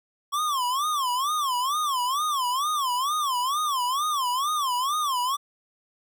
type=tone with vibrato; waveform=square; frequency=1100 Hz; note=C#6; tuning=14 cents flat; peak=-24 dBFS; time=0.32-5.37 s; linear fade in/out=20 ms; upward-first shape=sine; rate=2.2 Hz; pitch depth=210 cents each way; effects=none